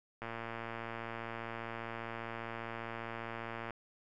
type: click train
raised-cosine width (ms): 0.5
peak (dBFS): -26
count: 402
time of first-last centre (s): 0.22-3.707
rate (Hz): 115
effects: none